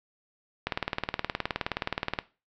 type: click train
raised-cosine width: 0.3 ms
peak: -11 dBFS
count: 30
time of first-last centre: 0.67-2.188 s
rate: 19.1 Hz
effects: noise-tail reverb RT60 0.3 s tail -17 dB re dry + low-pass 5000 Hz 12 dB/octave